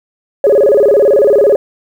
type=tone with vibrato; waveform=sine; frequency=480.6 Hz; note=B4; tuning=47 cents flat; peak=-4 dBFS; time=0.44-1.56 s; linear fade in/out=2 ms; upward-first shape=square; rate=18 Hz; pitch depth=260 cents each way; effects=tanh soft clip ceiling 0 dBFS + 7-bit